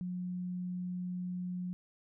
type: tone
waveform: sine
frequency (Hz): 180.2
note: F#3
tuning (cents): -45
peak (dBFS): -35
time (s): 0.01-1.73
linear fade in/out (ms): 0
effects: none